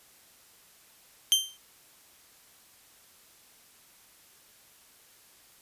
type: tone with exponential decay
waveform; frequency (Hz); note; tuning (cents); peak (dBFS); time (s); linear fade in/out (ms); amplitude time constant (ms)
sawtooth; 3136; G7; 0; -13; 1.32-1.57; 0; 53
effects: white hiss -58 dBFS RMS until 5.61 s + resampled to 32000 Hz